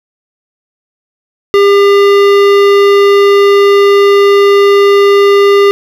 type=tone with hard clipping; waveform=sine; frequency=401.3 Hz; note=G4; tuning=41 cents sharp; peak=-5 dBFS; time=1.54-5.71 s; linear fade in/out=0 ms; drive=16 dB; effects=none